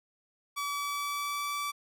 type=tone with pitch glide; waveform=sawtooth; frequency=1145 to 1157 Hz; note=D6 to D6; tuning=-44 to -26 cents; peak=-28 dBFS; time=0.56-1.72 s; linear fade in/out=20 ms; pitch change=+18 cents; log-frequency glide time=0.7-1.53 s; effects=none